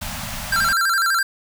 pink band-stop noise, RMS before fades -29 dBFS, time 0.01-0.73 s, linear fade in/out 10 ms, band 250 to 570 Hz, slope 96 dB/octave
square tone with vibrato, 1469 Hz, F#6, 13 cents flat, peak -17 dBFS, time 0.52-1.23 s, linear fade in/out 5 ms, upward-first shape square, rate 12 Hz, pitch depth 130 cents each way
effects none

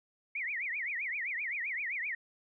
sine tone with vibrato, 2125 Hz, C7, 26 cents sharp, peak -33 dBFS, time 0.35-2.15 s, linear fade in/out 5 ms, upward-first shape triangle, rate 7.7 Hz, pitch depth 290 cents each way, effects none

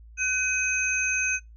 sine tone cluster, 1514 / 2526 / 6290 Hz, F#6 / D#7 / G8, +39 / +26 / +5 cents, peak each -30 / -24 / -30 dBFS, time 0.17-1.4 s, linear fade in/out 50 ms, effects noise-tail reverb RT60 0.2 s tail -24 dB re dry + added 56 Hz sine -45 dBFS peak until 1.56 s

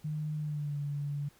sine tone with pitch glide, 152.5 to 144.02 Hz, D#3 to D3, -34 to -33 cents, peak -32 dBFS, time 0.04-1.29 s, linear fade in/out 10 ms, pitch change -99 cents, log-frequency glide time 0.36-0.79 s, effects pink hiss -63 dBFS RMS until 1.39 s

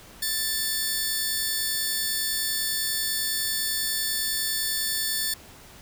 10% pulse tone pair together, 1766 / 4450 Hz, A6 / C#8, +6 / +6 cents, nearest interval octave + major third, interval 1600 cents, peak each -20 dBFS, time 0.22-5.34 s, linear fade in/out 5 ms, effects pink hiss -48 dBFS RMS until 5.81 s

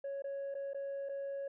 sine tone with dropouts, 554.4 Hz, C#5, in tune, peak -35 dBFS, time 0.04-1.48 s, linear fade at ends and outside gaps 5 ms, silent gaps 0.222-0.241 / 0.543-0.55 / 0.734-0.745 / 1.089-1.093 s, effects tanh soft clip ceiling -36 dBFS

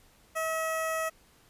15% pulse tone with notch filter, 643 Hz, E5, 43 cents flat, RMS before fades -31 dBFS, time 0.35-1.1 s, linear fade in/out 20 ms, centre 4000 Hz, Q 0.83, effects pink hiss -61 dBFS RMS until 1.49 s + resampled to 32000 Hz

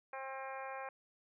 harmonic tone, 266.9 Hz, C4, 35 cents sharp, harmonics 2 / 3 / 4 / 5 / 6 / 7 / 8 / 9, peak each -47 / -46 / -48 / -54 / -51 / -56 / -57 / -54 dBFS, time 0.13-0.89 s, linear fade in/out 2 ms, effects none

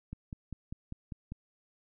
click train, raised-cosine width 5 ms, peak -27 dBFS, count 7, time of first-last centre 0.13-1.32 s, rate 5.04 Hz, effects none

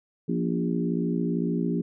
harmonic tone with a mistuned harmonic, 57.8 Hz, A#1, 14 cents flat, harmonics 3 / 4 / 5 / 6 / 7, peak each -27 / -29 / -31 / -33 / -34 dBFS, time 0.28-1.82 s, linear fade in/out 10 ms, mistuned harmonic 4, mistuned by +33 cents, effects none

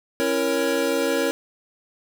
square tone cluster, 272.6 / 333.4 / 468.7 / 555 Hz, C#4 / E4 / A#4 / C#5, -29 / +20 / +9 / +2 cents, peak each -28 / -28 / -25 / -26 dBFS, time 0.2-1.31 s, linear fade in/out 0 ms, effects 8-bit

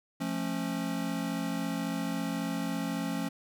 square chord, F augmented, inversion none, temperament just, 174.61 / 218.3 / 272.8 Hz, F3 / A3 / C#4, 0 / -13 / -28 cents, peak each -36 / -37 / -35 dBFS, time 0.2-3.29 s, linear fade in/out 10 ms, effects none

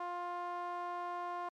sawtooth tone with band-pass filter, 352 Hz, F4, 14 cents sharp, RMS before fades -40 dBFS, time 0-1.49 s, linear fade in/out 5 ms, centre 910 Hz, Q 6.2, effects MP3 64 kbps

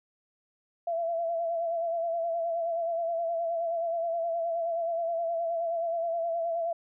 sine tone with vibrato, 672 Hz, E5, 33 cents sharp, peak -27 dBFS, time 0.87-6.73 s, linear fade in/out 5 ms, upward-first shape sine, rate 9.5 Hz, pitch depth 42 cents each way, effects none

